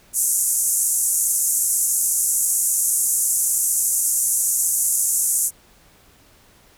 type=band-pass noise; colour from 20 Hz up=white; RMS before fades=-20 dBFS; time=0.13-5.51 s; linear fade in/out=50 ms; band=6600 to 12000 Hz; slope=48 dB/octave; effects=pink hiss -53 dBFS RMS until 6.77 s